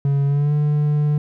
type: tone with pitch glide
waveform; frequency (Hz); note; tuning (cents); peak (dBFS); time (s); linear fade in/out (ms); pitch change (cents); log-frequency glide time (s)
triangle; 140.1 to 148.43; C#3 to D3; +19 to +19; -13; 0.05-1.18; 2; +100; 0.26-0.53
effects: none